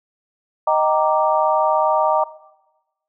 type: chord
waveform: sine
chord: Eb major seventh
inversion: none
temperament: equal with one note detuned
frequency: 622.3 / 775.9 / 932.3 / 1174.7 Hz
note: Eb5 / G5 / Bb5 / D6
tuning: 0 / -18 / 0 / 0 cents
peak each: -18 / -21 / -18 / -22 dBFS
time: 0.67-2.24 s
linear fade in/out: 5 ms
effects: noise-tail reverb RT60 1.0 s tail -18 dB re dry